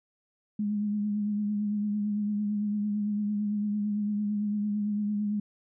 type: tone with vibrato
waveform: sine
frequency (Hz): 207.7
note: G#3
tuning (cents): 0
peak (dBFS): -26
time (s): 0.59-5.4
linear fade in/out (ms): 5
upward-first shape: triangle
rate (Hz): 8.9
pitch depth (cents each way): 37
effects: none